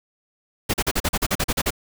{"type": "noise bursts", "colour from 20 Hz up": "pink", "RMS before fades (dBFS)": -21, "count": 12, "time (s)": [0.69, 1.706], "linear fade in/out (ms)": 10, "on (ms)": 48, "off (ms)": 40, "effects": []}